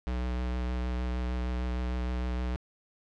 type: tone with vibrato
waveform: square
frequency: 61.74 Hz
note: B1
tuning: in tune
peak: -30 dBFS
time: 0.07-2.56 s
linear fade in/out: 0 ms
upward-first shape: triangle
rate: 6.5 Hz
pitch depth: 19 cents each way
effects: low-pass 4000 Hz 12 dB/octave + 12-bit